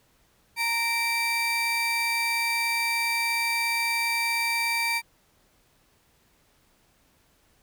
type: tone pair together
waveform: 35% pulse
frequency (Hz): 926.2 / 2334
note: A#5 / D7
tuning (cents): -11 / -11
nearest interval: octave + major third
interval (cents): 1600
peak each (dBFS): -28 / -23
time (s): 0.56-5.02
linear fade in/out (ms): 50
effects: pink hiss -64 dBFS RMS until 7.62 s